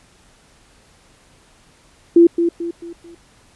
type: tone with echo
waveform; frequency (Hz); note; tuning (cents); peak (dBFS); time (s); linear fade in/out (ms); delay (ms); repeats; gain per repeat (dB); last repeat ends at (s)
sine; 340; F4; -46; -5; 2.16-2.27; 5; 220; 4; -8; 3.15
effects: pink hiss -52 dBFS RMS until 3.55 s + resampled to 24000 Hz